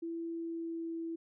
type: tone with pitch glide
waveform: sine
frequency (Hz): 333.2 to 330.3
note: E4 to E4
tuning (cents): +19 to +4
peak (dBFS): -36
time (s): 0.02-1.16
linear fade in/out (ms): 10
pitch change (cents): -15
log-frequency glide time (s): 0.29-0.95
effects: none